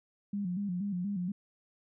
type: tone with vibrato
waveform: sine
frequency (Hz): 190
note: F#3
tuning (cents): +46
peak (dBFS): -31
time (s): 0.33-1.32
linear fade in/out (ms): 5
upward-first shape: square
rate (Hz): 4.2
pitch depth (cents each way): 110
effects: none